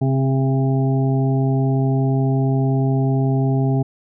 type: harmonic tone with a mistuned harmonic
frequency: 134.1 Hz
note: C3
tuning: 43 cents sharp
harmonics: 1 / 2 / 3 / 5 / 6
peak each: -16 / -22 / -26 / -30 / -32 dBFS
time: 0.01-3.83 s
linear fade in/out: 10 ms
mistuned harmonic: 2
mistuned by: -18 cents
effects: none